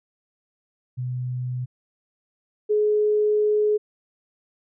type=tone pair in turn; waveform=sine; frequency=125.5 / 422.1 Hz; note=B2 / G#4; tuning=+28 / +28 cents; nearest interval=octave + major sixth; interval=2100 cents; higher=second; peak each=-25 / -17 dBFS; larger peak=second; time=0.97-1.66 / 2.69-3.78 s; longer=second; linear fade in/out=20 ms; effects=none